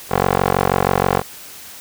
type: tone with band-pass filter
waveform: 15% pulse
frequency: 46.25 Hz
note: F#1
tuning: in tune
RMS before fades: -17 dBFS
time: 0.09-1.23 s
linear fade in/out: 50 ms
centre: 800 Hz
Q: 1.1
effects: white hiss -37 dBFS RMS until 1.8 s